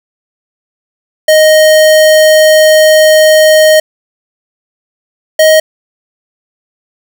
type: tone pair in turn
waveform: square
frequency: 622.3 / 627.4 Hz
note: D#5 / D#5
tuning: 0 / +14 cents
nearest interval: unison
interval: 14 cents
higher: second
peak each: -3 dBFS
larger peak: neither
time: 1.28-3.8 / 5.39-5.6 s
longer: first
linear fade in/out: 5 ms
effects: 7-bit